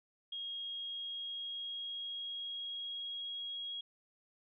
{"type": "tone with pitch glide", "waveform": "sine", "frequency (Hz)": [3268, 3298], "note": ["G#7", "G#7"], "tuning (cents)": [-29, -13], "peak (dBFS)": -39, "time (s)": [0.32, 3.81], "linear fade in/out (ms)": 5, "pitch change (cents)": 16, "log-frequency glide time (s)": [0.65, 3.44], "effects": []}